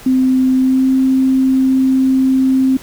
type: tone with pitch glide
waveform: sine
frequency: 259.2 to 263 Hz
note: C4 to C4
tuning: -16 to +9 cents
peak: -9 dBFS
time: 0.06-2.77 s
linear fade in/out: 5 ms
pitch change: +25 cents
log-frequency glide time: 0.55-0.89 s
effects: pink hiss -37 dBFS RMS until 2.82 s